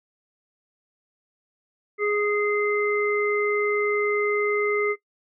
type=harmonic tone; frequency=415.3 Hz; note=G#4; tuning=in tune; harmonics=1 / 3 / 5; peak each=-22 / -30 / -27 dBFS; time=1.98-4.96 s; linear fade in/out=50 ms; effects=noise-tail reverb RT60 0.1 s tail -19 dB re dry